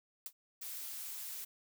blue noise with exponential decay, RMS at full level -38 dBFS, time 0.26-0.33 s, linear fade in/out 2 ms, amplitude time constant 15 ms
blue noise, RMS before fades -44 dBFS, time 0.61-1.45 s, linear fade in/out 10 ms
effects none

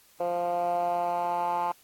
10% pulse tone with band-pass filter sweep, 174.5 Hz, F3, 1 cent flat, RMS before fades -28 dBFS, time 0.2-1.72 s, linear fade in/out 5 ms, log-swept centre 590 to 920 Hz, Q 4.7, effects white hiss -59 dBFS RMS until 1.83 s + AAC 64 kbps

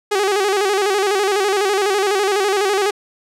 sawtooth tone with vibrato, 398.8 Hz, G4, 30 cents sharp, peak -11 dBFS, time 0.11-2.91 s, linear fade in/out 10 ms, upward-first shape square, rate 12 Hz, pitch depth 73 cents each way, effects low-pass 10000 Hz 12 dB/octave

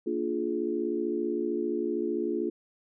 sine chord, Bb dominant seventh, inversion none, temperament equal with one note detuned, 233.1 / 293.7 / 349.2 / 422.6 Hz, Bb3 / D4 / F4 / Ab4, 0 / 0 / 0 / +30 cents, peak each -35 / -34 / -30 / -33 dBFS, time 0.06-2.5 s, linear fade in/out 10 ms, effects none

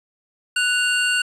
square tone pair together, 1480.1 / 2794 Hz, F#6 / F7, 0 / 0 cents, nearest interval major seventh, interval 1100 cents, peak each -21 / -21 dBFS, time 0.56-1.22 s, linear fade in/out 5 ms, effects resampled to 22050 Hz + 8-bit

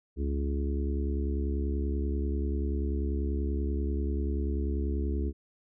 harmonic tone, 70.3 Hz, C#2, 25 cents sharp, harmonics 1 / 3 / 4 / 5 / 6, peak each -28 / -38 / -38 / -38 / -41 dBFS, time 0.16-5.33 s, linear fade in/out 50 ms, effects none

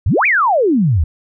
sine exponential two-way sweep, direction up then down, 69.3 to 2524 to 69.3 Hz, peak -10 dBFS, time 0.06-1.04 s, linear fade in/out 5 ms, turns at 0.26 s, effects none

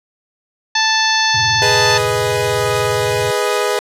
harmonic tone, 880 Hz, A5, in tune, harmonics 1 / 2 / 3 / 4 / 5 / 6 / 7, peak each -18 / -17 / -23 / -21 / -19 / -24 / -23 dBFS, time 0.75-1.98 s, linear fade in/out 5 ms
triangle tone with vibrato, 112.5 Hz, A2, 39 cents sharp, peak -21 dBFS, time 1.34-3.31 s, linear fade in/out 5 ms, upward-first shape square, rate 19 Hz, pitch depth 240 cents each way
sawtooth chord, G# minor, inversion none, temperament equal, 415.3 / 493.9 / 622.3 Hz, G#4 / B4 / D#5, 0 / 0 / 0 cents, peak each -14 / -15 / -18 dBFS, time 1.62-3.79 s, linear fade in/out 0 ms
effects low-pass 12000 Hz 12 dB/octave

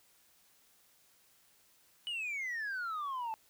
sine exponential sweep, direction down, 2978 to 867 Hz, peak -33 dBFS, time 2.07-3.34 s, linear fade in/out 0 ms, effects tanh soft clip ceiling -34 dBFS + white hiss -67 dBFS RMS until 3.49 s

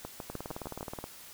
two click trains, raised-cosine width 1 ms, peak -24 / -24 dBFS, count 15 / 6, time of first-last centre 0.3-1.041 / 0.05-0.809 s, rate 18.9 / 6.59 Hz, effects white hiss -50 dBFS RMS until 1.33 s

